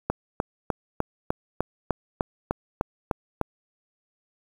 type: click train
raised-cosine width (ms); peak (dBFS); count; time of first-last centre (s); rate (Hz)
1; -9; 12; 0.1-3.413; 3.32
effects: 7-bit